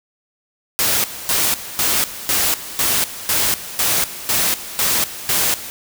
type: noise with tremolo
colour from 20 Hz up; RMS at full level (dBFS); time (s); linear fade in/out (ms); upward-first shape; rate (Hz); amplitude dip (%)
white; -17; 0.79-5.7; 0; square; 2; 80
effects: none